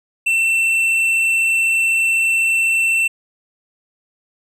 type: tone with tanh clipping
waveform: triangle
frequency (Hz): 2688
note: E7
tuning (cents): +33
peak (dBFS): -15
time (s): 0.26-3.08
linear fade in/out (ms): 10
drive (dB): 12
effects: none